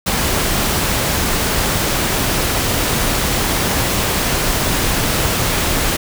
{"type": "noise", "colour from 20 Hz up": "pink", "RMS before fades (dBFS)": -17, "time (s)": [0.06, 5.97], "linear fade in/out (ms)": 10, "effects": []}